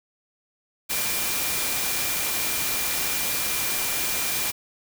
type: tone in noise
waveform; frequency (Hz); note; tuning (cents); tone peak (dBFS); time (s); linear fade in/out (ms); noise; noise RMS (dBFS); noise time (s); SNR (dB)
sine; 2385; D7; +26; -35; 0.89-4.52; 20; white; -26; 0.89-4.52; -12
effects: none